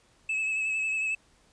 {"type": "tone with vibrato", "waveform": "triangle", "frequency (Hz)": 2594, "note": "E7", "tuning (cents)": -28, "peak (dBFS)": -25, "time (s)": [0.29, 1.15], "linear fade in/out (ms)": 5, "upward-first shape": "sine", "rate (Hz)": 11, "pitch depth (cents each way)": 28, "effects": ["pink hiss -63 dBFS RMS until 1.52 s", "resampled to 22050 Hz"]}